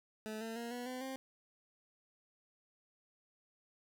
20% pulse tone with pitch steps, 216.7 / 225.5 / 234.7 / 244.2 / 254.2 / 264.5 Hz, A3 / A3 / A#3 / B3 / C4 / C4, -26 / +43 / +12 / -19 / -50 / +19 cents, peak -36 dBFS, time 0.26-1.16 s, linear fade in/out 0 ms, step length 150 ms, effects none

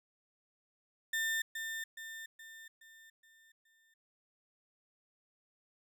35% pulse tone with echo, 1800 Hz, A6, 39 cents sharp, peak -30 dBFS, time 1.13-1.42 s, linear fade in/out 5 ms, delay 420 ms, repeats 6, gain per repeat -6 dB, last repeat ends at 3.94 s, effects none

